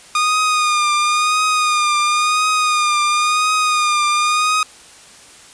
sawtooth tone with vibrato, 1224 Hz, D#6, 29 cents flat, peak -10 dBFS, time 0.15-4.63 s, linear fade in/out 2 ms, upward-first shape triangle, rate 0.96 Hz, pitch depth 47 cents each way, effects white hiss -42 dBFS RMS until 5.53 s + resampled to 22050 Hz

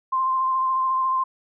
sine tone with vibrato, 1046.5 Hz, C6, in tune, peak -19 dBFS, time 0.12-1.24 s, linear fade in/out 10 ms, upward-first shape sine, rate 14 Hz, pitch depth 18 cents each way, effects none

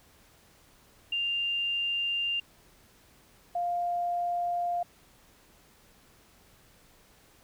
sine tone pair in turn, 2794 / 700.3 Hz, F7 / F5, 0 / +5 cents, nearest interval 2 octaves, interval 2395 cents, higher first, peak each -27 dBFS, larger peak neither, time 1.12-2.4 / 3.55-4.83 s, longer neither, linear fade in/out 5 ms, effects pink hiss -60 dBFS RMS until 7.43 s

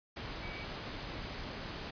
sine tone in noise, 2278 Hz, C#7, 47 cents sharp, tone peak -47 dBFS, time 0.42-0.65 s, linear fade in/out 10 ms, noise pink, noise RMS -42 dBFS, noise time 0.16-1.91 s, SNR -8 dB, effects resampled to 11025 Hz

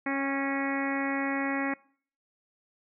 harmonic tone with a mistuned harmonic, 275.2 Hz, C#4, 12 cents flat, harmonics 1 / 2 / 3 / 4 / 5 / 6 / 7 / 8 / 9, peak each -30 / -37 / -37 / -39 / -41 / -39 / -35 / -37 / -46 dBFS, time 0.06-1.74 s, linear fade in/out 5 ms, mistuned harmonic 3, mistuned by -17 cents, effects noise-tail reverb RT60 0.5 s tail -23 dB re dry

